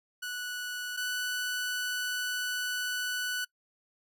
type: tone pair in turn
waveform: sawtooth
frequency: 1476 / 1486.3 Hz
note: F#6 / F#6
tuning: -5 / +7 cents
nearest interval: unison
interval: 12 cents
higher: second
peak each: -31 / -27 dBFS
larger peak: second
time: 0.22-0.97 / 0.97-3.45 s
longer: second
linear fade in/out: 10 ms
effects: noise-tail reverb RT60 0.1 s tail -24 dB re dry